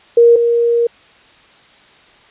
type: tone pair in turn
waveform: sine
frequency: 470 / 470 Hz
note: A#4 / A#4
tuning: +14 / +14 cents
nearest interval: unison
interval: 0 cents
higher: neither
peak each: -4 / -10 dBFS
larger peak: first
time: 0.17-0.36 / 0.36-0.87 s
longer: second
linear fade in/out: 5 ms
effects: white hiss -46 dBFS RMS until 2.3 s + resampled to 8000 Hz